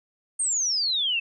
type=exponential sweep; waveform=sine; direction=down; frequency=8870 to 2616 Hz; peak=-22 dBFS; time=0.39-1.2 s; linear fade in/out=10 ms; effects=none